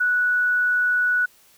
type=tone; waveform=sine; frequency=1474 Hz; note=F#6; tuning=7 cents flat; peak=-17 dBFS; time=0-1.26 s; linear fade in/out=10 ms; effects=white hiss -55 dBFS RMS until 1.57 s